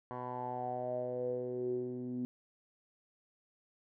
10% pulse tone with low-pass filter sweep, 124.6 Hz, B2, 16 cents sharp, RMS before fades -38 dBFS, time 0.11-2.25 s, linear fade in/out 0 ms, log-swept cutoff 1100 to 260 Hz, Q 7.6, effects none

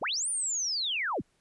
sine linear two-way sweep, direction up then down, 36.37 to 9430 to 36.37 Hz, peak -28 dBFS, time 0.01-1.22 s, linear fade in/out 20 ms, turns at 0.29 s, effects pink hiss -71 dBFS RMS until 1.4 s + resampled to 24000 Hz

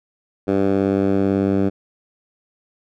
10% pulse tone with band-pass filter sweep, 98 Hz, G2, in tune, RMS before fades -18 dBFS, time 0.47-1.7 s, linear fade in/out 20 ms, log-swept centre 360 to 240 Hz, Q 0.97, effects none

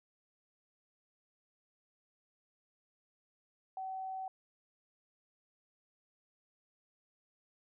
sine tone, 760 Hz, F#5, 46 cents sharp, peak -38 dBFS, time 3.77-4.28 s, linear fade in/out 2 ms, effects none

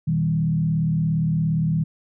sine tone with frequency modulation, 160.1 Hz, D#3, 50 cents sharp, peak -18 dBFS, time 0.07-1.84 s, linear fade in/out 10 ms, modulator 37.3 Hz, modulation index 0.75, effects none

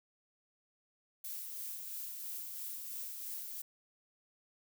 violet noise with tremolo, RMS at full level -42 dBFS, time 1.24-3.62 s, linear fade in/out 5 ms, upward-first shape sine, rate 3 Hz, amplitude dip 30%, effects none

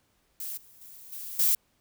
violet noise with level steps, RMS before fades -36 / -55 / -48 / -39 / -23 dBFS, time 0.4-1.55 s, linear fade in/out 2 ms, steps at 0.57 / 0.81 / 1.12 / 1.39 s, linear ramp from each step 5 ms, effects pink hiss -70 dBFS RMS until 1.8 s

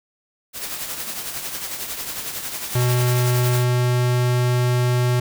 white noise with tremolo, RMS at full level -27 dBFS, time 0.53-3.65 s, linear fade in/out 50 ms, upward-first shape triangle, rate 11 Hz, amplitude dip 55%
square tone, 123.6 Hz, B2, 2 cents sharp, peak -17 dBFS, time 2.75-5.2 s, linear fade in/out 5 ms
effects none

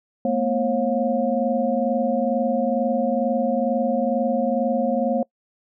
sine tone cluster, 221.1 / 243.3 / 541 / 712 Hz, A3 / B3 / C#5 / F5, +9 / -26 / -42 / +33 cents, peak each -25 / -24 / -22 / -27 dBFS, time 0.25-5.23 s, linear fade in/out 2 ms, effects noise-tail reverb RT60 0.1 s tail -25 dB re dry

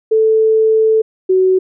sine tone pair in turn, 440 / 374.1 Hz, A4 / F#4, 0 / +19 cents, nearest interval minor third, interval 281 cents, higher first, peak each -8 dBFS, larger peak neither, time 0.11-1.02 / 1.29-1.59 s, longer first, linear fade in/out 10 ms, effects none

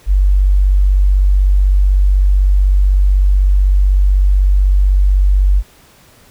sine tone, 47.99 Hz, G1, 36 cents flat, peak -7 dBFS, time 0.06-5.63 s, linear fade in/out 50 ms, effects pink hiss -46 dBFS RMS until 6.3 s

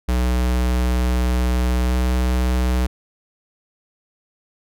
square tone with pitch glide, 61.74 to 62.46 Hz, B1 to B1, 0 to +20 cents, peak -17 dBFS, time 0.08-2.87 s, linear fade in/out 10 ms, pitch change +20 cents, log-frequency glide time 1.87-1.93 s, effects none

